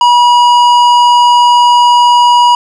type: tone with tanh clipping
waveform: triangle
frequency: 967 Hz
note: B5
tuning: 37 cents flat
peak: -5 dBFS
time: 0.01-2.55 s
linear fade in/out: 2 ms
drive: 16 dB
effects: none